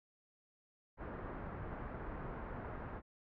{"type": "low-pass noise", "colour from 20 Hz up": "pink", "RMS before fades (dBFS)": -45, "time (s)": [0.97, 3.02], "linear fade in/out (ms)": 50, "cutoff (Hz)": 1600, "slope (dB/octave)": 24, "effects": []}